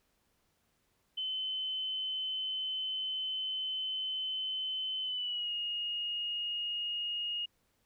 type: tone with pitch glide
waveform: sine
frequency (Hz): 3051 to 2863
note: G7 to F7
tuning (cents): -48 to +42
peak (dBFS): -33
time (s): 1.17-7.46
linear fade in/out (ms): 10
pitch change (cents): -110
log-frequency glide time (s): 5.02-5.52
effects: pink hiss -75 dBFS RMS until 7.85 s